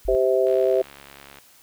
sine tone, 48.22 Hz, G1, 28 cents flat, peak -28 dBFS, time 0.05-0.15 s, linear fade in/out 0 ms
harmonic tone, 130 Hz, C3, 11 cents flat, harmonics 3 / 4 / 5, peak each -20 / -21 / -22 dBFS, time 0.08-0.82 s, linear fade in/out 5 ms
click train, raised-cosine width 0.3 ms, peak -26 dBFS, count 65, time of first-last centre 0.47-1.386 s, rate 69.9 Hz
effects white hiss -53 dBFS RMS until 1.62 s

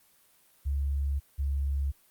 sine tone pair in turn, 69.9 / 69.57 Hz, C#2 / C#2, +15 / +7 cents, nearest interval unison, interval 8 cents, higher first, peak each -26 dBFS, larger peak neither, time 0.65-1.2 / 1.38-1.92 s, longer first, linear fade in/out 20 ms, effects white hiss -63 dBFS RMS until 2.1 s + Opus 32 kbps

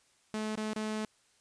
sawtooth tone with dropouts, 215.7 Hz, A3, 34 cents flat, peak -29 dBFS, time 0.34-1.05 s, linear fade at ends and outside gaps 0 ms, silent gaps 0.555-0.575 / 0.733-0.761 s, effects white hiss -68 dBFS RMS until 1.4 s + resampled to 22050 Hz

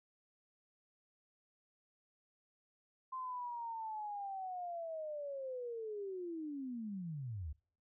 sine linear sweep, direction down, 1046.5 to 66.3 Hz, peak -40 dBFS, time 3.12-7.53 s, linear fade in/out 10 ms, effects noise-tail reverb RT60 0.5 s tail -26 dB re dry

